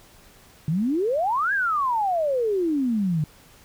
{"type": "exponential two-way sweep", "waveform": "sine", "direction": "up then down", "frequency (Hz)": [146.3, 1683, 146.3], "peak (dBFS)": -20, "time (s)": [0.68, 3.24], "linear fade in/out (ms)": 2, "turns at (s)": 1.53, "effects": ["pink hiss -52 dBFS RMS until 3.64 s"]}